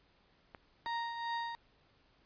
clicks, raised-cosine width 0.5 ms, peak -32 dBFS, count 2, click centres 0.548 / 0.863 s
35% pulse tone with tremolo, 932.3 Hz, A#5, in tune, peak -32 dBFS, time 0.86-1.55 s, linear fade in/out 0 ms, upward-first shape triangle, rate 2.6 Hz, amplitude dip 55%
effects pink hiss -69 dBFS RMS until 2.25 s + resampled to 11025 Hz

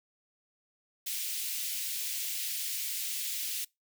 white high-pass noise, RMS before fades -35 dBFS, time 1.06-3.65 s, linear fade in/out 10 ms, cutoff 2300 Hz, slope 24 dB/octave, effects noise-tail reverb RT60 0.2 s tail -24 dB re dry

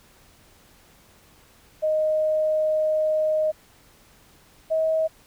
sine tone pair in turn, 621 / 637.7 Hz, D#5 / D#5, -3 / +42 cents, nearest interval unison, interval 45 cents, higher second, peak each -19 dBFS, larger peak neither, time 1.82-3.52 / 4.7-5.08 s, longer first, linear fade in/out 20 ms, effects pink hiss -55 dBFS RMS until 5.26 s

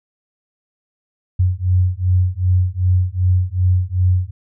sine beating tone pair, 90.1 / 92.7 Hz, F#2 / F#2, -45 / +4 cents, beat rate 2.6 Hz, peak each -16 dBFS, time 1.39-4.31 s, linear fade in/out 10 ms, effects none

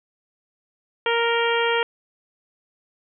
harmonic tone with a mistuned harmonic, 466.2 Hz, A#4, in tune, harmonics 1 / 2 / 3 / 4 / 5 / 6 / 7, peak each -22 / -25 / -27 / -28 / -29 / -30 / -30 dBFS, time 1.06-1.83 s, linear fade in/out 2 ms, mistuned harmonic 7, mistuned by -27 cents, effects none

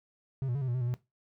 triangle tone with pitch steps, 134.1 / 121 / 141.4 / 130.4 / 120.5 / 128.1 / 120.2 / 123.7 Hz, C3 / B2 / C#3 / C3 / B2 / C3 / B2 / B2, +43 / -35 / +35 / -5 / -42 / -36 / -46 / +3 cents, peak -27 dBFS, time 0.42-0.94 s, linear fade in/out 0 ms, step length 65 ms, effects noise-tail reverb RT60 0.2 s tail -17 dB re dry

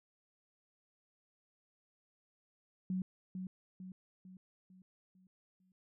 sine tone with echo, 185.7 Hz, F#3, 7 cents sharp, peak -33 dBFS, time 2.9-3.02 s, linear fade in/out 2 ms, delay 450 ms, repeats 6, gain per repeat -6 dB, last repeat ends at 5.72 s, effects none

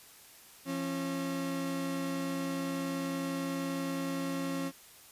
35% pulse tone pair together, 170.91 / 271.3 Hz, F3 / C#4, -37 / -37 cents, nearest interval minor sixth, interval 800 cents, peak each -37 / -32 dBFS, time 0.65-4.72 s, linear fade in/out 50 ms, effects white hiss -55 dBFS RMS until 5.11 s + resampled to 32000 Hz

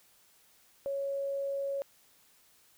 sine tone, 554.4 Hz, C#5, in tune, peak -31 dBFS, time 0.86-1.82 s, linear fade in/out 0 ms, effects white hiss -64 dBFS RMS until 2.77 s

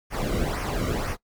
brown noise with flanger, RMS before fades -27 dBFS, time 0.1-1.17 s, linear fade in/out 50 ms, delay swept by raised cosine 0.25 to 1.19 ms, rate 2 Hz, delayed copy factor -0.7, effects noise-tail reverb RT60 0.1 s tail -20 dB re dry

